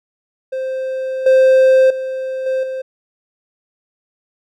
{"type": "tone with level steps", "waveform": "triangle", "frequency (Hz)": 523.3, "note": "C5", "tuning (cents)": 0, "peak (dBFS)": [-17, -5, -18, -13, -19], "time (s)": [0.52, 2.82], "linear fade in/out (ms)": 10, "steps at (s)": [1.26, 1.9, 2.46, 2.63], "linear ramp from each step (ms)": 5, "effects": []}